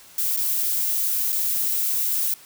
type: noise with dropouts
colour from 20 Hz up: violet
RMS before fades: -23 dBFS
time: 0.18-2.34 s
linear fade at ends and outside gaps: 2 ms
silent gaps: 0.365-0.372 / 1.322-1.326 s
effects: white hiss -48 dBFS RMS until 2.45 s